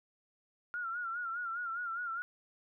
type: tone with vibrato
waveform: sine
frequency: 1396.9 Hz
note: F6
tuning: in tune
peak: -35 dBFS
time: 0.74-2.22 s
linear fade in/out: 0 ms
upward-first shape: sine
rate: 4.9 Hz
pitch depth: 82 cents each way
effects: none